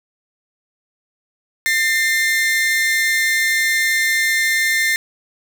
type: tone pair together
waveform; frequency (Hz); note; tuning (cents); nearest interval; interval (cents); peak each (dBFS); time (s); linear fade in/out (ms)
40% pulse; 1804.6 / 2093; A6 / C7; +43 / 0; minor third; 257; -17; 1.66-4.96; 0
effects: none